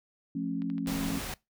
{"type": "chord", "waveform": "sine", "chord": "F augmented", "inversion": "none", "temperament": "just", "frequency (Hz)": [174.61, 218.3, 272.8], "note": ["F3", "A3", "C#4"], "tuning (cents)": [0, -13, -28], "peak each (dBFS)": [-35, -36, -32], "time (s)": [0.35, 1.19], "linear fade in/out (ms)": 5}
{"type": "click train", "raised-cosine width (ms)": 0.3, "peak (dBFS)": -34, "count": 6, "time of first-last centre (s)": [0.62, 1.023], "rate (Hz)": 12.4}
{"type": "noise", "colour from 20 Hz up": "pink", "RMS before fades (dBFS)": -37, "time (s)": [0.87, 1.34], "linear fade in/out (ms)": 2}
{"effects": ["noise-tail reverb RT60 0.2 s tail -22 dB re dry"]}